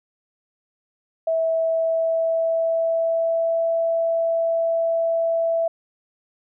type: tone with pitch glide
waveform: sine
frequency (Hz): 652 to 662.6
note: E5 to E5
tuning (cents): -19 to +9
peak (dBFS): -18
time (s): 1.27-5.68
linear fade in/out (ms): 5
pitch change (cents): +28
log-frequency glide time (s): 1.46-3.67
effects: none